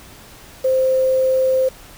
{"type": "tone with quantisation", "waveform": "sine", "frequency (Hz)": 522, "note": "C5", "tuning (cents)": -4, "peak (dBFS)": -13, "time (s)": [0.64, 1.69], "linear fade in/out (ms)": 10, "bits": 6, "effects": ["pink hiss -42 dBFS RMS until 1.97 s"]}